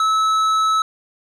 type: tone with tanh clipping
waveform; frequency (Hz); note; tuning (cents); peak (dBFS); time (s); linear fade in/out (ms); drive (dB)
triangle; 1300; E6; -24; -16; 0-0.82; 2; 14
effects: none